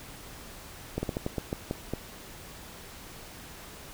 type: slowing click train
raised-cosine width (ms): 2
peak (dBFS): -16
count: 9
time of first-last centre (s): 0.98-1.936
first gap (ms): 50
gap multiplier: 1.24
effects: pink hiss -46 dBFS RMS until 3.93 s